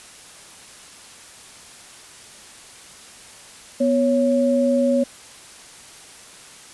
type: tone pair together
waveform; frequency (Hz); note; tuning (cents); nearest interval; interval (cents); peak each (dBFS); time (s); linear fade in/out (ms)
sine; 246.9 / 554.3; B3 / C#5; 0 / 0; octave + major second; 1400; -18; 3.8-5.04; 10
effects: white hiss -43 dBFS RMS until 6.73 s + resampled to 24000 Hz